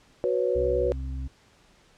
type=chord; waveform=sine; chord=F# suspended fourth; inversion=none; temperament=equal; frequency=370 / 493.9 / 554.4 Hz; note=F#4 / B4 / C#5; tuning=0 / 0 / 0 cents; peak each=-27 / -25 / -28 dBFS; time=0.24-0.92 s; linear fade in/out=0 ms
type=harmonic tone; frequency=66 Hz; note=C2; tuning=16 cents sharp; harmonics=1 / 2 / 4; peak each=-30 / -40 / -43 dBFS; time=0.55-1.28 s; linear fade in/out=10 ms
effects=pink hiss -59 dBFS RMS until 1.97 s + low-pass 7000 Hz 12 dB/octave

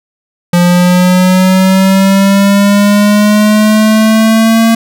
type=linear sweep; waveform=square; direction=up; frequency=174.61 to 227.7 Hz; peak=-5 dBFS; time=0.53-4.75 s; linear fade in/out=5 ms; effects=none

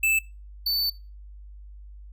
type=tone pair in turn; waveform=square; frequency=2633 / 4516 Hz; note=E7 / C#8; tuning=-3 / +31 cents; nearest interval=major sixth; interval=934 cents; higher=second; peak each=-20 / -23 dBFS; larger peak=first; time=0.03-0.19 / 0.66-0.9 s; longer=second; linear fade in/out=5 ms; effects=noise-tail reverb RT60 0.3 s tail -23 dB re dry + added 50 Hz sine -41 dBFS peak until 2.12 s

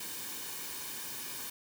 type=noise with comb filter; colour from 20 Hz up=white; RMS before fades=-41 dBFS; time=0-1.5 s; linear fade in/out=5 ms; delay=1.5 ms; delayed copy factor=-0.6; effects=none

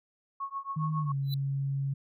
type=tone with tremolo; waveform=sine; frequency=1100 Hz; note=C#6; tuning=14 cents flat; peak=-30 dBFS; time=0.4-1.12 s; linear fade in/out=5 ms; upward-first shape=triangle; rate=7.3 Hz; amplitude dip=100%
type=tone with pitch glide; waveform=sine; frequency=155.56 to 137.79 Hz; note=D#3 to C#3; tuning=0 to -10 cents; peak=-28 dBFS; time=0.76-1.94 s; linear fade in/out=10 ms; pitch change=-210 cents; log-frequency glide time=0.98-1.15 s
type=tone with exponential growth; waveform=square; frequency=3983 Hz; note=B7; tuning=14 cents sharp; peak=-33 dBFS; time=1.23-1.34 s; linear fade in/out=1 ms; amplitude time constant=22 ms
effects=none

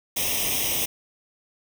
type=noise with comb filter; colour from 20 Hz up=white; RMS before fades=-25 dBFS; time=0.16-0.86 s; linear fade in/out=10 ms; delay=0.34 ms; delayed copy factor=+0.9; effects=none

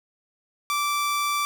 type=tone; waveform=sawtooth; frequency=1167 Hz; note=D6; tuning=11 cents flat; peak=-19 dBFS; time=0.7-1.45 s; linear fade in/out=0 ms; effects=none

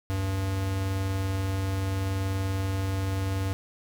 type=tone pair together; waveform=square; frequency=75.52 / 96.3 Hz; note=D2 / G2; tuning=+49 / -30 cents; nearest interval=major third; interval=421 cents; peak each=-39 / -27 dBFS; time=0.1-3.53 s; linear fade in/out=0 ms; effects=none

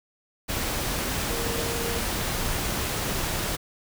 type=tone in noise; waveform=sine; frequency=466.2 Hz; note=A#4; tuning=in tune; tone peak=-32 dBFS; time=1.29-2 s; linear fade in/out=20 ms; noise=pink; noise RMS=-28 dBFS; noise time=0.48-3.57 s; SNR=-7 dB; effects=none

